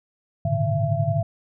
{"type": "tone cluster", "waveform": "sine", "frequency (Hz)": [103.5, 114.2, 139.6, 152.1, 673], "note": ["G#2", "A#2", "C#3", "D#3", "E5"], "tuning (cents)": [-5, -35, 13, -39, 36], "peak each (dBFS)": -26, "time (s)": [0.45, 1.23], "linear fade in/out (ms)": 5, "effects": []}